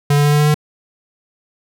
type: tone with pitch steps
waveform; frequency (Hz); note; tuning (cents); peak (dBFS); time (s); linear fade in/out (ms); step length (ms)
square; 144.3 / 145.47 / 146.65 / 147.84 / 149.04 / 150.25; D3 / D3 / D3 / D3 / D3 / D3; -30 / -16 / -2 / +12 / +26 / +40; -11; 0.1-0.544; 5; 74
effects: none